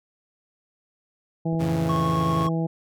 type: harmonic tone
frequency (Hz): 164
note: E3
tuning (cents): -9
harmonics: 1 / 2 / 3 / 4 / 5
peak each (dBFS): -23 / -29 / -33 / -35 / -37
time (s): 1.45-2.67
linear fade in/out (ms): 10
type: clicks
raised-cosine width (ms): 2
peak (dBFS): -27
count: 2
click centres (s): 1.53 / 1.549
type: chord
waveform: sawtooth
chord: F augmented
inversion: none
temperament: equal with one note detuned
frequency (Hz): 87.31 / 108.99 / 138.59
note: F2 / A2 / C#3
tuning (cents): 0 / -16 / 0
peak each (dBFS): -29 / -31 / -27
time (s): 1.59-2.48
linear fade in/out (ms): 20
type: tone with vibrato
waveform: triangle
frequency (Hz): 1098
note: C#6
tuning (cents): -17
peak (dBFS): -23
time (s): 1.89-2.49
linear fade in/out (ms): 5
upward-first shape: square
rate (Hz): 13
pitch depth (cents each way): 9
effects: none